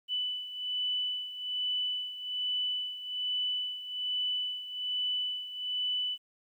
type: beating tone pair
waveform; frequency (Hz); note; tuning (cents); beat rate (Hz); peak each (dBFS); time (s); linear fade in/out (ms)
sine; 2986 / 2987.2; F#7 / F#7; +15 / +16; 1.2; -32 / -37; 0.08-6.18; 50
effects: 11-bit